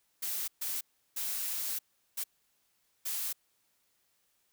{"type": "noise bursts at uneven times", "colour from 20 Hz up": "blue", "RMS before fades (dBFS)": -35, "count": 5, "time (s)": [[0.22, 0.48], [0.61, 0.81], [1.16, 1.79], [2.17, 2.24], [3.05, 3.33]], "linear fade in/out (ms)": 10, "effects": ["white hiss -74 dBFS RMS until 4.52 s"]}